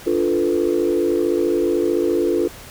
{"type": "chord", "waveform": "sine", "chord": "B half-diminished seventh", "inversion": "first", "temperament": "equal", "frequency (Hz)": [293.7, 349.2, 440, 493.9], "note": ["D4", "F4", "A4", "B4"], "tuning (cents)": [0, 0, 0, 0], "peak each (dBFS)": [-23, -18, -21, -24], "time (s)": [0.06, 2.48], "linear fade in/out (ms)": 10, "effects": ["tanh soft clip ceiling -7 dBFS", "pink hiss -39 dBFS RMS until 2.7 s"]}